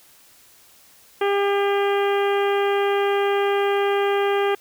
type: harmonic tone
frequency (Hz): 401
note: G4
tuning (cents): +39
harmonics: 1 / 2 / 3 / 4 / 5 / 6 / 7 / 8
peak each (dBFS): -19 / -25 / -29 / -31 / -33 / -35 / -36 / -37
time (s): 1.21-4.55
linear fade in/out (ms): 5
effects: white hiss -52 dBFS RMS until 4.6 s